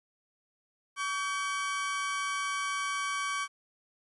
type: tone pair together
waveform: 30% pulse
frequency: 1136 / 1558.1 Hz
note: C#6 / G6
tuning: +42 / -11 cents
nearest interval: perfect fourth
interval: 547 cents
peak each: -29 / -34 dBFS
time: 0.96-3.48 s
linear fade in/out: 50 ms
effects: resampled to 24000 Hz + 11-bit